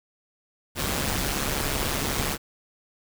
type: noise with amplitude modulation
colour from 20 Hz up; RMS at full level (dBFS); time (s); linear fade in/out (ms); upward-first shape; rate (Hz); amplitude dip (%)
pink; -24; 0.75-2.38; 50; sine; 141; 65
effects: none